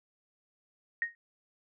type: tone with exponential decay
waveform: sine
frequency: 1864.7 Hz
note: A#6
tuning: in tune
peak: -24 dBFS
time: 1.02-1.15 s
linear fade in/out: 1 ms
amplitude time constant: 28 ms
effects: none